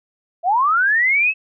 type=linear sweep; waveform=sine; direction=up; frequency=652 to 2639 Hz; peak=-13 dBFS; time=0.43-1.34 s; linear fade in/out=50 ms; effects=none